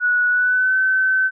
sine tone with pitch glide, 1467 to 1529.3 Hz, F#6 to G6, -15 to -43 cents, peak -14 dBFS, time 0-1.31 s, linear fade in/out 50 ms, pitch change +72 cents, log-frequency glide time 0.29-0.77 s, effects none

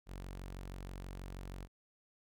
sawtooth tone, 46.25 Hz, F#1, in tune, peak -40 dBFS, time 0.06-1.68 s, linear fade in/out 50 ms, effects none

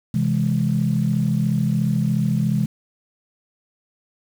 sine chord, C augmented, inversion none, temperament equal, 130.81 / 164.81 / 207.7 Hz, C3 / E3 / G#3, 0 / 0 / 0 cents, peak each -21 dBFS, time 0.14-2.66 s, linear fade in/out 5 ms, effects tanh soft clip ceiling -8 dBFS + 7-bit

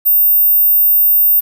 sine tone, 14600 Hz, A#9, 37 cents flat, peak -7 dBFS, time 0.05-1.41 s, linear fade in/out 20 ms, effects 7-bit

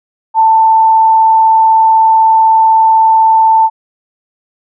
sine tone with vibrato, 888 Hz, A5, 16 cents sharp, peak -4 dBFS, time 0.34-3.7 s, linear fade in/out 50 ms, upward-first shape sine, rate 20 Hz, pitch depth 11 cents each way, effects none

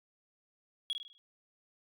sine tone with echo, 3322 Hz, G#7, in tune, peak -28 dBFS, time 0.9-0.93 s, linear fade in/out 0 ms, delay 50 ms, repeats 5, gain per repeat -7 dB, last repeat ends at 1.18 s, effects tanh soft clip ceiling -30 dBFS

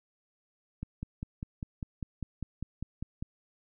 click train, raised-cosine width 5 ms, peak -23 dBFS, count 13, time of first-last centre 0.83-3.225 s, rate 5.01 Hz, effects none

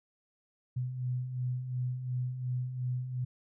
sine beating tone pair, 123.47 / 126.27 Hz, B2 / B2, 0 / +39 cents, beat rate 2.8 Hz, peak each -40 / -32 dBFS, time 0.76-3.25 s, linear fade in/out 10 ms, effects none

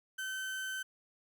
35% pulse tone, 1535 Hz, G6, 37 cents flat, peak -35 dBFS, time 0.18-0.83 s, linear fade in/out 10 ms, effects none

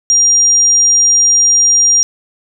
sine tone, 5700 Hz, F8, 34 cents sharp, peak -6 dBFS, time 0.1-2.03 s, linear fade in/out 0 ms, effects none

